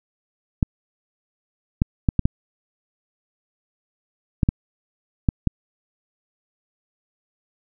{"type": "clicks", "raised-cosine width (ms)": 5, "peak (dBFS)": -4, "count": 9, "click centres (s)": [0.628, 1.819, 2.088, 2.193, 2.255, 4.432, 4.489, 5.288, 5.473], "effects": []}